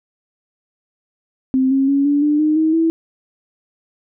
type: tone with pitch steps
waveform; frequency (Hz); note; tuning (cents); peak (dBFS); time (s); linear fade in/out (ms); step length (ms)
sine; 261.6 / 270 / 278.8 / 287.8 / 297 / 306.6 / 316.5 / 326.8; C4 / C#4 / C#4 / D4 / D4 / D#4 / D#4 / E4; 0 / -45 / +10 / -35 / +20 / -25 / +30 / -15; -12; 1.54-2.9; 0; 170
effects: none